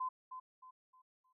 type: tone with echo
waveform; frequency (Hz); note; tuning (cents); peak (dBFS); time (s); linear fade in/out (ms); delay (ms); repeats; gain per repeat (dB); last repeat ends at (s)
sine; 1025; C6; -36; -35; 0-0.09; 10; 310; 4; -9; 1.33
effects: none